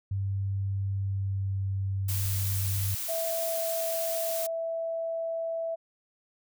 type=tone with pitch glide; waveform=sine; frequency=98 to 97.1 Hz; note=G2 to G2; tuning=0 to -16 cents; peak=-27 dBFS; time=0.11-2.95 s; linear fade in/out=5 ms; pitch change=-16 cents; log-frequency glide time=0.94-1.58 s
type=noise; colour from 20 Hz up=blue; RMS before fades=-34 dBFS; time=2.08-4.47 s; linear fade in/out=10 ms
type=tone; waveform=sine; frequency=659.3 Hz; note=E5; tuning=in tune; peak=-29 dBFS; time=3.08-5.76 s; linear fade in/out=20 ms
effects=none